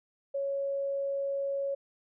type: tone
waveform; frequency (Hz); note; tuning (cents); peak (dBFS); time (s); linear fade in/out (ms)
sine; 554.4; C#5; 0; -29; 0.34-1.75; 10
effects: none